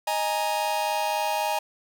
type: chord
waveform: 45% pulse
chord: D# suspended fourth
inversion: none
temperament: just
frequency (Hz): 622.3 / 829.7 / 933.4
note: D#5 / G#5 / A#5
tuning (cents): 0 / -2 / +2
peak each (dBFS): -30 / -27 / -29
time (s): 0.07-1.59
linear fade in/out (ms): 5
effects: none

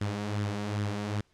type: tone with flanger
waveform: sawtooth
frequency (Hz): 103.3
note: G#2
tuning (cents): -9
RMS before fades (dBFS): -32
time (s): 0.01-1.21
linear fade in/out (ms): 5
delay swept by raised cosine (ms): 0.56 to 5.46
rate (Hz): 2.5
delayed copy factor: +0.5
effects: pink hiss -69 dBFS RMS until 1.33 s + low-pass 7000 Hz 12 dB/octave

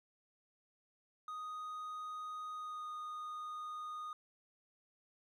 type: tone with pitch glide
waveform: triangle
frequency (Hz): 1245 to 1232.8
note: D#6 to D#6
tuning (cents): +1 to -16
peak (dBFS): -40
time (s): 1.28-4.13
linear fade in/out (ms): 2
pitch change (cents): -17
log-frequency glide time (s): 2.54-2.88
effects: none

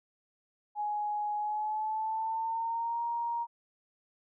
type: tone with pitch glide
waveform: sine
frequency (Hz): 836 to 938.4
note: G#5 to A#5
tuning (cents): +11 to +11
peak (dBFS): -30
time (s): 0.75-3.47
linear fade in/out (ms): 50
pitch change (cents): +200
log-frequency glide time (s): 1.37-3.02
effects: none

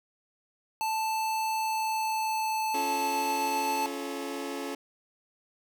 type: tone with pitch glide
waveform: square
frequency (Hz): 880 to 873.9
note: A5 to A5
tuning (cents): 0 to -12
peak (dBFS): -28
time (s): 0.81-3.86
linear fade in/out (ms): 0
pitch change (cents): -12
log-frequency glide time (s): 1.53-2.87
type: chord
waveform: sawtooth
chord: Db augmented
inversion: none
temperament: just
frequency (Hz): 277.2 / 346.5 / 433.1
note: Db4 / F4 / A4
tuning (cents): 0 / -14 / -27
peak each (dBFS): -32 / -36 / -34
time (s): 2.74-4.75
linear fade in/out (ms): 5
effects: none

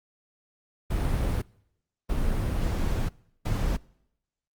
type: noise bursts at uneven times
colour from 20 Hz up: brown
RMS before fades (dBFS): -26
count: 3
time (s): 0.9-1.42 / 2.09-3.09 / 3.45-3.77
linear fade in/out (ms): 10
effects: noise-tail reverb RT60 0.8 s tail -24 dB re dry + Opus 32 kbps

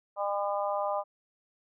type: harmonic tone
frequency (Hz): 201.8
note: G#3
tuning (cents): -49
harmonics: 3 / 4 / 5 / 6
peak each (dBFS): -31 / -33 / -35 / -37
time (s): 0.16-1.04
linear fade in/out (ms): 50
effects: none

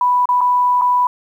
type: tone with dropouts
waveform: sine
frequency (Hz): 987.8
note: B5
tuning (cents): 0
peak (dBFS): -11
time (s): 0.01-1.07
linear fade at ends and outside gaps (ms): 2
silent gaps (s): 0.256-0.289 / 0.408-0.413 / 0.813-0.818
effects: 8-bit

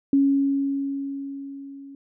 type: tone with level ramp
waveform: sine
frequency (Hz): 276.7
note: C#4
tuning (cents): -3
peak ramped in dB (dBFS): -14 to -39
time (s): 0.13-1.95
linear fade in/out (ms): 2
effects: none

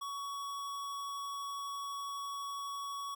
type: tone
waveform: square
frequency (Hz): 1122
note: C#6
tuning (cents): +21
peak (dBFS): -39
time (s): 0.01-3.15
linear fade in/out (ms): 10
effects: none

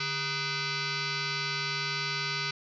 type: tone with frequency modulation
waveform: sine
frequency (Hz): 1244.5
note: D#6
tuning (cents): 0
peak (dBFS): -29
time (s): 0-2.51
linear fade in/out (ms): 5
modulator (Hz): 549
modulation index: 7
effects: none

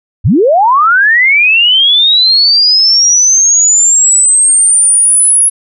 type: linear sweep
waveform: sine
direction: up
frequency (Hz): 64.5 to 10548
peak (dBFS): -4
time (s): 0.24-5.5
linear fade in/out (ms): 20
effects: none

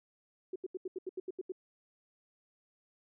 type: tone bursts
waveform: sine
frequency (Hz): 371.4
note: F#4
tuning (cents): +7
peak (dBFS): -35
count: 10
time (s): 0.53-1.521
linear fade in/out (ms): 5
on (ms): 28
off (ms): 79
effects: none

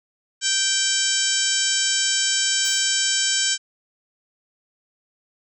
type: harmonic tone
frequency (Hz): 779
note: G5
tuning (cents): -11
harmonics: 2 / 3 / 4 / 5 / 6 / 7 / 8 / 9 / 10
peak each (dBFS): -28 / -34 / -25 / -31 / -30 / -26 / -29 / -27 / -25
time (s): 0.41-3.58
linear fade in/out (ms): 50
type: noise with exponential decay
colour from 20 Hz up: white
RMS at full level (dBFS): -38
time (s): 2.65-3.02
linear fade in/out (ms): 1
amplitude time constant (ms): 80
effects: none

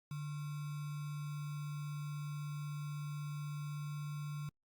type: tone with sample-and-hold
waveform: sine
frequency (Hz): 147.3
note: D3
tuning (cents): +6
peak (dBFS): -39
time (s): 0.11-4.49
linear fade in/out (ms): 2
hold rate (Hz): 1225
effects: Opus 48 kbps

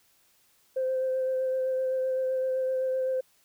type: tone with vibrato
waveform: sine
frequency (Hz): 520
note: C5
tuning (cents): -11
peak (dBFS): -24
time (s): 0.76-3.21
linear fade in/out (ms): 10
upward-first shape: sine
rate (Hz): 7.8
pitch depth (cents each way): 14
effects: tanh soft clip ceiling -21 dBFS + white hiss -65 dBFS RMS until 3.44 s

